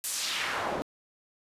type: noise with band-pass filter sweep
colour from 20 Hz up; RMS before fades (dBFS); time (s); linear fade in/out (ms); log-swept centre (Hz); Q
pink; -32; 0.04-0.82; 0; 11000 to 450; 1.3
effects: resampled to 32000 Hz